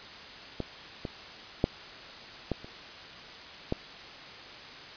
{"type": "clicks", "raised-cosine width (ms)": 2, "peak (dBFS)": [-18, -20, -9, -15, -30, -14], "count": 6, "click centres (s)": [0.603, 1.052, 1.641, 2.517, 2.645, 3.724], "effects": ["white hiss -45 dBFS RMS until 4.96 s", "resampled to 11025 Hz"]}